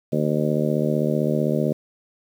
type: harmonic tone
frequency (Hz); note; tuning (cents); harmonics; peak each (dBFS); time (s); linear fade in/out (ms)
75.6; D#2; -49; 2 / 3 / 4 / 5 / 6 / 7 / 8; -24 / -24 / -29 / -27 / -30 / -28 / -28; 0.12-1.73; 10
effects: 8-bit